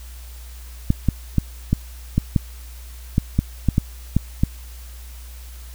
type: clicks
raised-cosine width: 5 ms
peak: -3 dBFS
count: 12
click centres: 0.904 / 1.087 / 1.383 / 1.73 / 2.18 / 2.362 / 3.181 / 3.39 / 3.687 / 3.781 / 4.166 / 4.435 s
effects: added 60 Hz sine -35 dBFS peak until 5.74 s + white hiss -46 dBFS RMS until 5.74 s